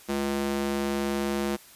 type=tone with high-pass filter; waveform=square; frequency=69.9 Hz; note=C#2; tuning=15 cents sharp; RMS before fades=-28 dBFS; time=0.08-1.57 s; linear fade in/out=20 ms; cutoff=260 Hz; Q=1.7; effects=white hiss -51 dBFS RMS until 1.75 s + resampled to 32000 Hz